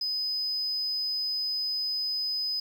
sine tone, 5020 Hz, D#8, 15 cents sharp, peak -26 dBFS, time 0.01-2.6 s, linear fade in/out 5 ms, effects tanh soft clip ceiling -24 dBFS + 9-bit

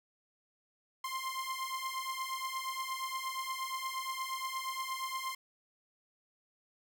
sawtooth beating tone pair, 1046.5 / 1055 Hz, C6 / C6, 0 / +14 cents, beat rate 8.5 Hz, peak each -36 / -35 dBFS, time 1.04-5.35 s, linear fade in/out 5 ms, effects none

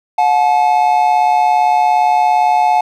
triangle tone pair together, 724.5 / 862 Hz, F#5 / A5, -37 / -36 cents, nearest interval minor third, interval 301 cents, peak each -10 dBFS, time 0.18-2.81 s, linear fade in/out 5 ms, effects none

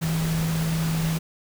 sine tone in noise, 161.9 Hz, E3, 31 cents flat, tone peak -22 dBFS, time 0.01-1.19 s, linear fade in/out 20 ms, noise pink, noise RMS -32 dBFS, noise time 0.01-1.19 s, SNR +7 dB, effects none

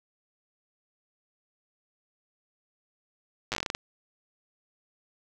slowing click train, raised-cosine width 0.2 ms, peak -12 dBFS, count 11, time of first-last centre 3.52-3.749 s, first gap 8 ms, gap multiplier 1.22, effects none

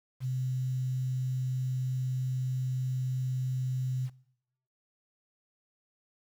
sine tone with quantisation, 128.8 Hz, C3, 27 cents flat, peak -29 dBFS, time 0.2-4.1 s, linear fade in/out 50 ms, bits 9, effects noise-tail reverb RT60 0.8 s tail -21 dB re dry

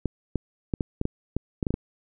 clicks, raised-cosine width 3 ms, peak -12 dBFS, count 11, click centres 0.057 / 0.357 / 0.738 / 0.808 / 1.014 / 1.054 / 1.366 / 1.628 / 1.668 / 1.706 / 1.741 s, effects none

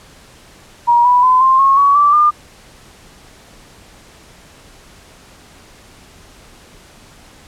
sine tone with pitch steps, 952 / 984.4 / 1018 / 1052.7 / 1088.5 / 1125.6 / 1164 / 1203.6 Hz, A#5 / B5 / C6 / C6 / C#6 / C#6 / D6 / D6, +36 / -6 / -48 / +10 / -32 / +26 / -16 / +42 cents, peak -7 dBFS, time 0.87-2.31 s, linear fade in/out 20 ms, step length 180 ms, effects pink hiss -43 dBFS RMS until 7.47 s + low-pass 10000 Hz 12 dB/octave

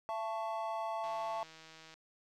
triangle chord, A major, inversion second, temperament equal with one note detuned, 673.1 / 880 / 1108.7 Hz, E5 / A5 / C#6, +36 / 0 / 0 cents, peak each -37 / -37 / -41 dBFS, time 0.09-1.43 s, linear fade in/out 0 ms
click train, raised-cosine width 0.2 ms, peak -37 dBFS, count 145, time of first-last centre 1.04-1.94 s, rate 160 Hz
effects none

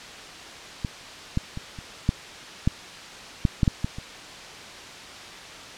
clicks, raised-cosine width 5 ms, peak -14 / -10 / -20 / -25 / -7 / -7 / -6 / -6 / -6 / -12 / -22 dBFS, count 11, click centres 0.848 / 1.374 / 1.574 / 1.788 / 2.091 / 2.675 / 3.452 / 3.632 / 3.678 / 3.845 / 3.985 s, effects white hiss -40 dBFS RMS until 5.77 s + low-pass 5000 Hz 12 dB/octave

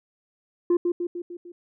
sine tone with echo, 349.2 Hz, F4, in tune, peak -14 dBFS, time 0.7-0.77 s, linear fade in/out 5 ms, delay 150 ms, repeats 5, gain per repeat -5 dB, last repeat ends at 1.52 s, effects tanh soft clip ceiling -16 dBFS

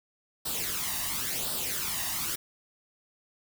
white noise with flanger, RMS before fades -32 dBFS, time 0.45-2.36 s, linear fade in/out 10 ms, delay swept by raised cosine 0.22 to 1.08 ms, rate 0.94 Hz, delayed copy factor +0.65, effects none

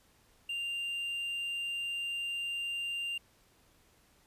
triangle tone, 2789 Hz, F7, 3 cents flat, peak -32 dBFS, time 0.49-3.18 s, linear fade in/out 5 ms, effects pink hiss -66 dBFS RMS until 4.26 s + resampled to 32000 Hz

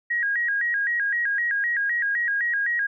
sine tone with vibrato, 1760 Hz, A6, in tune, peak -21 dBFS, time 0.1-2.87 s, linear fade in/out 10 ms, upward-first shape square, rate 3.9 Hz, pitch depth 130 cents each way, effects none

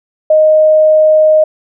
sine tone, 621 Hz, D#5, 3 cents flat, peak -4 dBFS, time 0.3-1.44 s, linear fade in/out 5 ms, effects none

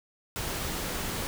pink noise, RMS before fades -33 dBFS, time 0.36-1.27 s, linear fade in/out 0 ms, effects none

